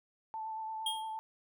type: tone with vibrato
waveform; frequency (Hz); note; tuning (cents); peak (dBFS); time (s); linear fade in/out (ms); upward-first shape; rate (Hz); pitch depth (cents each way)
sine; 880; A5; 0; -37; 0.34-1.19; 0; sine; 8.7; 16
type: tone with exponential decay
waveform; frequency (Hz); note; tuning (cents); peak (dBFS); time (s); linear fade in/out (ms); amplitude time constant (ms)
square; 3241; G#7; -43; -30; 0.86-1.17; 5; 66
effects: none